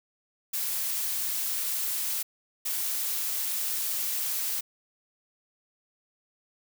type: noise bursts at uneven times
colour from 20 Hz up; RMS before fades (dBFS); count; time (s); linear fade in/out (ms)
blue; -30; 2; 0.53-2.23 / 2.65-4.61; 10
effects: none